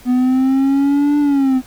triangle linear two-way sweep, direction up then down, 246.9 to 293.7 to 253.9 Hz, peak -9 dBFS, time 0.05-1.62 s, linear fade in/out 50 ms, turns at 1.19 s, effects pink hiss -43 dBFS RMS until 1.66 s

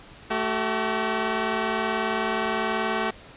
10% pulse tone pair together, 220 / 380.3 Hz, A3 / F#4, 0 / +48 cents, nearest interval major sixth, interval 948 cents, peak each -18 dBFS, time 0.3-3.11 s, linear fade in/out 10 ms, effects pink hiss -47 dBFS RMS until 3.36 s + resampled to 8000 Hz

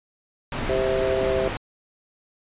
pink low-pass noise, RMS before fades -29 dBFS, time 0.52-1.57 s, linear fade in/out 2 ms, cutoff 3100 Hz, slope 12 dB/octave
harmonic tone, 130.81 Hz, C3, in tune, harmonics 3 / 4 / 5, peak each -24 / -25 / -26 dBFS, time 0.69-1.48 s, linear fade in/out 2 ms
effects resampled to 8000 Hz

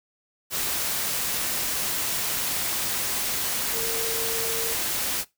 sine tone in noise, 454.9 Hz, A#4, 42 cents flat, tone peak -31 dBFS, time 3.72-4.76 s, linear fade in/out 50 ms, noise white, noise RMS -27 dBFS, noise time 0.5-5.25 s, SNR -7 dB, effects noise-tail reverb RT60 0.2 s tail -20 dB re dry

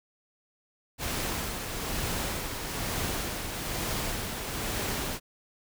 pink noise with tremolo, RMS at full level -31 dBFS, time 0.98-5.2 s, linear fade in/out 50 ms, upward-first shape sine, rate 1.1 Hz, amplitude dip 40%, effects none

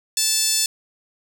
15% pulse tone with high-pass filter, 880 Hz, A5, in tune, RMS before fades -20 dBFS, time 0.17-0.66 s, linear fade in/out 2 ms, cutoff 5700 Hz, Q 8.6, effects none

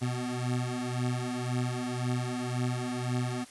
25% pulse beating tone pair, 123.47 / 125.37 Hz, B2 / B2, 0 / +26 cents, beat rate 1.9 Hz, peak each -28 / -30 dBFS, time 0.01-3.45 s, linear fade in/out 20 ms, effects white hiss -52 dBFS RMS until 3.5 s + resampled to 24000 Hz

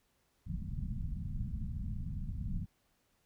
pink low-pass noise, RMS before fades -38 dBFS, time 0.46-2.66 s, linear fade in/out 10 ms, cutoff 210 Hz, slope 48 dB/octave, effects pink hiss -75 dBFS RMS until 3.25 s

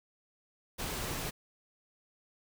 pink noise, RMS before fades -37 dBFS, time 0.78-1.31 s, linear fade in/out 20 ms, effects none

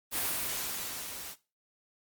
white noise with level ramp, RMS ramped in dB -30 to -43 dBFS, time 0.11-1.36 s, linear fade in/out 50 ms, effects noise-tail reverb RT60 0.3 s tail -18 dB re dry + Opus 32 kbps

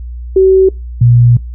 sine tone pair in turn, 380 / 120.18 Hz, F#4 / B2, +46 / -47 cents, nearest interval octave + minor sixth, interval 1993 cents, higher first, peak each -3 dBFS, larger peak neither, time 0.36-0.69 / 1.01-1.37 s, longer second, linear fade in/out 5 ms, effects noise-tail reverb RT60 0.2 s tail -23 dB re dry + added 60 Hz sine -21 dBFS peak until 1.54 s

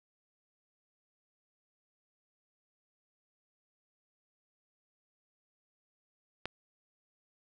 click, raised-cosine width 0.3 ms, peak -19 dBFS, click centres 6.456 s, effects none

